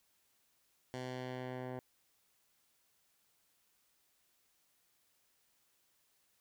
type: tone with low-pass filter sweep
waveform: 10% pulse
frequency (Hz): 127.3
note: C3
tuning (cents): -47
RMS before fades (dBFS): -43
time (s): 0.94-1.79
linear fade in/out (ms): 0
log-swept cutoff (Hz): 7500 to 1300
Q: 0.76
effects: white hiss -75 dBFS RMS until 6.4 s